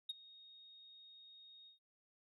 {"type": "tone with ADSR envelope", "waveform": "sine", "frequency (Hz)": 3729, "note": "A#7", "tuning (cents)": 0, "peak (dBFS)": -35, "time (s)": [0.09, 1.79], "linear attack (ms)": 7, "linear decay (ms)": 24, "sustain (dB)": -22, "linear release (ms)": 120, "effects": ["tanh soft clip ceiling -37 dBFS"]}